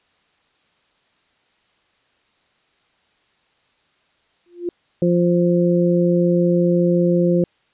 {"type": "tone with exponential growth", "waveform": "sine", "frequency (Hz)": 349.1, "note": "F4", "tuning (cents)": -1, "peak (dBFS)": -17, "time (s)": [4.46, 4.69], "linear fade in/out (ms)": 2, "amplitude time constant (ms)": 48}
{"type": "harmonic tone", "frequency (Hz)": 174.61, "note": "F3", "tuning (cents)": 0, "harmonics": [1, 2, 3], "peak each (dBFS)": [-16, -18, -20], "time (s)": [5.02, 7.44], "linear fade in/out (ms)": 2}
{"effects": ["white hiss -62 dBFS RMS until 7.73 s", "resampled to 8000 Hz"]}